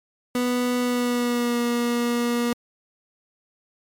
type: tone with pitch glide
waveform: 30% pulse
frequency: 246.6 to 238.9 Hz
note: B3 to A#3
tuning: -2 to +43 cents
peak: -18 dBFS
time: 0.35-2.53 s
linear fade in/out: 2 ms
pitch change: -55 cents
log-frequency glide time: 0.8-1.58 s
effects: MP3 96 kbps